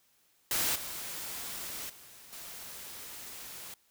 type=noise with level steps; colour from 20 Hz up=white; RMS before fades=-30 / -40 / -53 / -45 dBFS; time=0.51-3.74 s; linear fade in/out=2 ms; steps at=0.75 / 1.89 / 2.32 s; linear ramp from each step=10 ms; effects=white hiss -69 dBFS RMS until 3.9 s